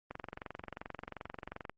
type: click train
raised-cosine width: 0.5 ms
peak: -26 dBFS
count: 37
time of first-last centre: 0.11-1.696 s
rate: 22.7 Hz
effects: Opus 24 kbps